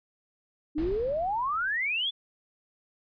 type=exponential sweep; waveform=sine; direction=up; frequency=290 to 3520 Hz; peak=-26 dBFS; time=0.75-2.11 s; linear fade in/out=20 ms
type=noise with exponential decay; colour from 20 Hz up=brown; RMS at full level=-33 dBFS; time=0.78-2.07 s; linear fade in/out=1 ms; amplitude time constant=280 ms
effects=resampled to 11025 Hz